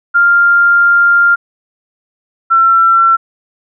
sine tone pair in turn, 1396.9 / 1350.9 Hz, F6 / E6, 0 / +42 cents, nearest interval minor second, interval 58 cents, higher first, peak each -5 dBFS, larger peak neither, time 0.14-1.36 / 2.5-3.17 s, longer first, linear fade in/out 20 ms, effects none

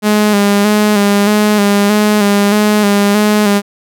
sawtooth tone with vibrato, 206.5 Hz, G#3, 10 cents flat, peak -4 dBFS, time 0.02-3.62 s, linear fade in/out 50 ms, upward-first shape square, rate 1.6 Hz, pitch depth 34 cents each way, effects none

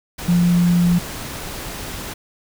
sine tone in noise, 174.61 Hz, F3, in tune, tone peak -12 dBFS, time 0.28-0.99 s, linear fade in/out 10 ms, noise pink, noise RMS -30 dBFS, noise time 0.18-2.14 s, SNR +15 dB, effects none

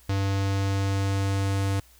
square tone with low-pass filter sweep, 98 Hz, G2, in tune, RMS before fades -25 dBFS, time 0.09-1.8 s, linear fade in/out 5 ms, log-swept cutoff 5600 to 10000 Hz, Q 1.1, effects added 60 Hz sine -56 dBFS peak until 1.99 s + white hiss -57 dBFS RMS until 1.99 s

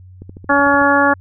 click train, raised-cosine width 3 ms, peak -21 dBFS, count 9, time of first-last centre 0.22-0.817 s, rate 13.4 Hz
harmonic tone, 282.3 Hz, C#4, 32 cents sharp, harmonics 1 / 2 / 3 / 4 / 5 / 6, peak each -17 / -17 / -17 / -17 / -17 / -17 dBFS, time 0.49-1.14 s, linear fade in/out 10 ms
effects added 92 Hz sine -37 dBFS peak until 1.2 s

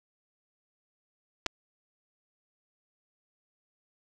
clicks, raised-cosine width 0.2 ms, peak -12 dBFS, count 2, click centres 1.462 / 1.465 s, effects none

